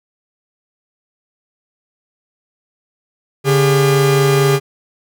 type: tone pair together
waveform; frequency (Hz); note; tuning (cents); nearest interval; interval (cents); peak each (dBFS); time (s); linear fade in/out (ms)
45% pulse; 142.6 / 403.3; C#3 / G4; +49 / +49; octave + tritone; 1800; -13; 3.44-4.6; 50
effects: none